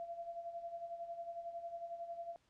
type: tone with tremolo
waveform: sine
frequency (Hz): 682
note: F5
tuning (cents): -41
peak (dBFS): -40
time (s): 0-2.36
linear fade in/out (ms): 0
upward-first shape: sine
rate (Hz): 11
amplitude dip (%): 65
effects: pink hiss -75 dBFS RMS until 2.49 s + low-pass 7000 Hz 12 dB/octave